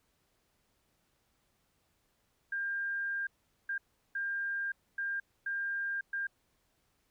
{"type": "tone bursts at uneven times", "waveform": "sine", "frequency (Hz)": 1600, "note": "G6", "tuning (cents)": 35, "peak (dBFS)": -32, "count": 6, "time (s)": [[2.52, 3.27], [3.69, 3.78], [4.15, 4.72], [4.98, 5.2], [5.46, 6.01], [6.13, 6.27]], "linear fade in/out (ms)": 5, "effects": ["pink hiss -75 dBFS RMS until 7.1 s"]}